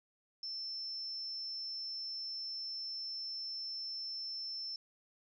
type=tone; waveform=sine; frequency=5330 Hz; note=E8; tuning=18 cents sharp; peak=-39 dBFS; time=0.43-4.76 s; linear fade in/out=2 ms; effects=none